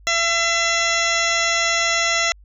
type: harmonic tone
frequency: 674 Hz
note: E5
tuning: 38 cents sharp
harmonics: 1 / 2 / 3 / 4 / 5 / 6 / 8 / 9 / 10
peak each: -26 / -25 / -21 / -26 / -27 / -28 / -28 / -29 / -28 dBFS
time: 0.07-2.32 s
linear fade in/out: 0 ms
effects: added 50 Hz sine -44 dBFS peak until 2.44 s